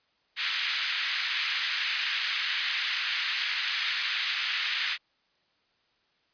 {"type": "band-pass noise", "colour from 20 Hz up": "pink", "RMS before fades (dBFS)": -30, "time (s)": [0.36, 4.98], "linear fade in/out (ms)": 50, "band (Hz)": [1700, 4500], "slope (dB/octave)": 24, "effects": ["white hiss -70 dBFS RMS until 6.33 s", "resampled to 11025 Hz"]}